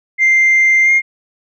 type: tone with pitch glide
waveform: sine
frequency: 2093 to 2126 Hz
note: C7 to C7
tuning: 0 to +27 cents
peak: -6 dBFS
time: 0.18-1.02 s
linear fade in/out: 50 ms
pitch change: +27 cents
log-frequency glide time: 0.83-0.91 s
effects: tanh soft clip ceiling -5 dBFS